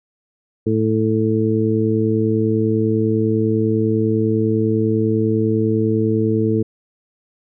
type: harmonic tone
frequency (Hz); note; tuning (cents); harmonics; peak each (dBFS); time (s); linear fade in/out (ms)
110; A2; 0; 1 / 2 / 3 / 4; -20 / -20 / -20 / -20; 0.66-6.63; 10
effects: none